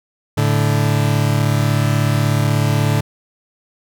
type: tone pair together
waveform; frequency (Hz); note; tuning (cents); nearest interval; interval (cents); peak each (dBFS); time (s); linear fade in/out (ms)
40% pulse; 109.1 / 145.53; A2 / D3; -14 / -15; perfect fourth; 499; -15 / -16; 0.37-3.01; 10
effects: none

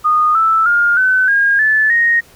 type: tone with pitch steps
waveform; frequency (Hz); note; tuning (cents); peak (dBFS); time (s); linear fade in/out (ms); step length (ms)
sine; 1231 / 1319.4 / 1414 / 1515.5 / 1624.3 / 1740.9 / 1865.8; D#6 / E6 / F6 / F#6 / G#6 / A6 / A#6; -19 / +1 / +21 / +41 / -39 / -19 / +1; -9; 0.04-2.21; 20; 310
effects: pink hiss -45 dBFS RMS until 2.35 s

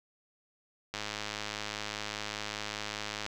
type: click train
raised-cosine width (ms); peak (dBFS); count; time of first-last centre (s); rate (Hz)
0.2; -18; 245; 0.94-3.264; 105
effects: none

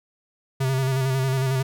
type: tone with vibrato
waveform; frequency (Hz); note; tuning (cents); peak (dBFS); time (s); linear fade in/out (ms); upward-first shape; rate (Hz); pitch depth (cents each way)
square; 132.5; C3; +22; -21; 0.6-1.63; 10; square; 11; 32
effects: none

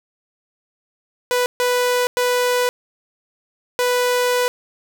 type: tone bursts at uneven times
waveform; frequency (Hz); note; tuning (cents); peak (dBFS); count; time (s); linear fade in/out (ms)
sawtooth; 493.9; B4; 0; -12; 4; 1.31-1.46 / 1.6-2.07 / 2.17-2.69 / 3.79-4.48; 0
effects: none

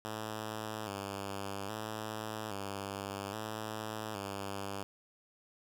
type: tone with vibrato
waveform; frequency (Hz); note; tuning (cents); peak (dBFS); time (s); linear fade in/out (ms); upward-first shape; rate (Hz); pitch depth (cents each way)
5% pulse; 103.83; G#2; 0; -27; 0.05-4.83; 0; square; 0.61; 77
effects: none

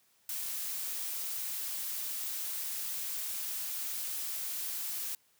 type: noise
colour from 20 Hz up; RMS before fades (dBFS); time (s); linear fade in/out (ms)
blue; -37; 0.29-5.15; 2
effects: white hiss -69 dBFS RMS until 5.39 s + high-pass 80 Hz 12 dB/octave

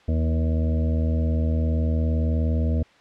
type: harmonic tone with a mistuned harmonic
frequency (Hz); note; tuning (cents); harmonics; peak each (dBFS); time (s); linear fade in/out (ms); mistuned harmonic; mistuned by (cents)
79.6; D#2; +40; 1 / 2 / 3 / 4 / 6 / 7 / 8; -20 / -32 / -28 / -37 / -36 / -38 / -38; 0.08-2.83; 5; 2; +23
effects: white hiss -54 dBFS RMS until 3 s + low-pass 3000 Hz 12 dB/octave

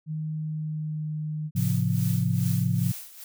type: tone with pitch glide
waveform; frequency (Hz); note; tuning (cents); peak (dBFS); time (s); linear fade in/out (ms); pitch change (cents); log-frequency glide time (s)
sine; 155.56 to 153.51; D#3 to D#3; 0 to -23; -28; 0.06-1.51; 50; -23; 0.34-1.13
type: chord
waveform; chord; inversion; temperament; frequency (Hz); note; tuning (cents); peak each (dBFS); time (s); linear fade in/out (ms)
sine; A augmented; none; equal with one note detuned; 110 / 135.11 / 174.61; A2 / C#3 / E#3; 0 / -44 / 0; -26; 1.55-2.92; 10
type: noise with tremolo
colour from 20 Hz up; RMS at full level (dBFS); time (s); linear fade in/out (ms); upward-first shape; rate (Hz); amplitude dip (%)
blue; -37; 1.56-3.24; 2; sine; 2.4; 75
effects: none

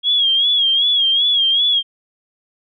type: tone with vibrato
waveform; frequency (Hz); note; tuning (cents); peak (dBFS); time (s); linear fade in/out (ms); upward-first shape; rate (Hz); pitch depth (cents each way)
sine; 3290; G#7; -17; -12; 0.03-1.83; 50; sine; 2.6; 78
effects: none

